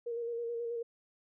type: tone with vibrato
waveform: sine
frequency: 468.7 Hz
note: A#4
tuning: 9 cents sharp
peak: -34 dBFS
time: 0.06-0.83 s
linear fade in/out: 10 ms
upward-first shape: square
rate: 9.3 Hz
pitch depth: 23 cents each way
effects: none